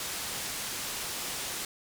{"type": "low-pass noise", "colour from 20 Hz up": "white", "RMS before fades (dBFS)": -36, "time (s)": [0, 1.65], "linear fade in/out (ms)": 2, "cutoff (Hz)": 10000, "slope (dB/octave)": 12, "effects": []}